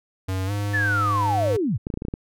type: tone with pitch glide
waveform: square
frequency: 94.3 to 102.24 Hz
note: F#2 to G#2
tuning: +33 to -27 cents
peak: -24 dBFS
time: 0.28-1.57 s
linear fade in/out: 10 ms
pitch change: +140 cents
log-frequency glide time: 0.46-0.51 s
type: linear sweep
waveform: sine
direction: down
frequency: 1777 to 80.4 Hz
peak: -20 dBFS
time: 0.73-1.78 s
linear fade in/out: 20 ms
type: clicks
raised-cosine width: 3 ms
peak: -15 dBFS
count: 8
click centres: 1.869 / 1.902 / 1.94 / 1.974 / 2.021 / 2.051 / 2.084 / 2.139 s
effects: none